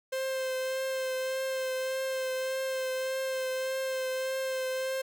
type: tone with vibrato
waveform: 45% pulse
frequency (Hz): 523.3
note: C5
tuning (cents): 0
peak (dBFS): -30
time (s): 0.12-5.02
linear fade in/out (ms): 10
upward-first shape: triangle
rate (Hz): 1.7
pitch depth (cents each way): 19
effects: none